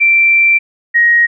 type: tone pair in turn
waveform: sine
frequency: 2349 / 1882.9 Hz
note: D7 / A#6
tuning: 0 / +17 cents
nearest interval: major third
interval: 383 cents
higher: first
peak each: -6 dBFS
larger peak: neither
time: 0-0.59 / 0.94-1.27 s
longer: first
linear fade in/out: 20 ms
effects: none